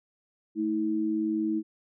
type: tone pair together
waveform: sine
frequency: 220 / 321.3 Hz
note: A3 / E4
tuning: 0 / -44 cents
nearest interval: perfect fifth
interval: 656 cents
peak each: -31 / -26 dBFS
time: 0.55-1.63 s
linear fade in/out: 50 ms
effects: none